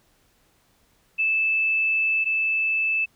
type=tone pair in turn; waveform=sine; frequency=2628 / 2628 Hz; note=E7 / E7; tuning=-6 / -6 cents; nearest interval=unison; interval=0 cents; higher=neither; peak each=-19 / -20 dBFS; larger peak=first; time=1.18-2.25 / 2.25-3.06 s; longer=first; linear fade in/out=20 ms; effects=pink hiss -63 dBFS RMS until 3.15 s